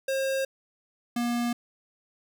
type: tone pair in turn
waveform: square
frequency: 536 / 238.8 Hz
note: C5 / A#3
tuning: +42 / +42 cents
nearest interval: octave + major second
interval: 1400 cents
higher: first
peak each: -26 dBFS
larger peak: neither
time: 0.08-0.45 / 1.16-1.53 s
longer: neither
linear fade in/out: 5 ms
effects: none